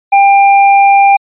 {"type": "tone with hard clipping", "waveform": "sine", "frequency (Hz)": 795, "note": "G5", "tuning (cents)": 24, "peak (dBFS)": -5, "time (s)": [0.12, 1.17], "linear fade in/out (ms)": 10, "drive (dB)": 14, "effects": ["resampled to 8000 Hz"]}